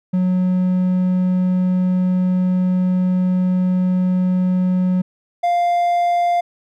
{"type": "tone pair in turn", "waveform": "triangle", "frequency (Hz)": [183.1, 698.3], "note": ["F#3", "F5"], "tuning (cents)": [-18, 0], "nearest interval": "octave + major seventh", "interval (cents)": 2318, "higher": "second", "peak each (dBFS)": -12, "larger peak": "neither", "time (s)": [[0.13, 5.02], [5.43, 6.41]], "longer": "first", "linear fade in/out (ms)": 10, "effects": []}